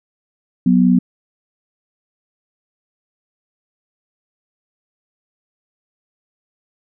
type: tone pair together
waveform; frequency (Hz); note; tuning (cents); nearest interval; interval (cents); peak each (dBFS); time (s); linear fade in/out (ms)
sine; 184.59 / 246.9; F#3 / B3; -4 / 0; perfect fourth; 504; -12; 0.66-0.99; 5
effects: none